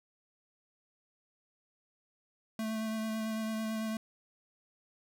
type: tone with vibrato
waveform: square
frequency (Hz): 220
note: A3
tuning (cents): 0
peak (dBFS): -34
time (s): 2.59-3.97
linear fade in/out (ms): 2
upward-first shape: sine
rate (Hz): 9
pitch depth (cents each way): 15
effects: 10-bit